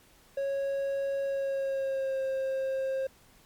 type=tone with pitch glide; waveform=triangle; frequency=551 to 532.5 Hz; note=C#5 to C5; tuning=-11 to +30 cents; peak=-26 dBFS; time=0.37-3.07 s; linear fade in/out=5 ms; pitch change=-59 cents; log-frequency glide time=1.23-2.22 s; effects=pink hiss -60 dBFS RMS until 3.45 s + MP3 96 kbps